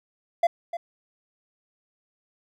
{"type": "tone with echo", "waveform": "triangle", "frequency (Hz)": 683, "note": "F5", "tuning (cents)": -39, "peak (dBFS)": -14, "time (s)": [0.43, 0.47], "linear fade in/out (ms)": 5, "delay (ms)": 300, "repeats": 1, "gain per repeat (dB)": -12, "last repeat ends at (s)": 0.77, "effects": []}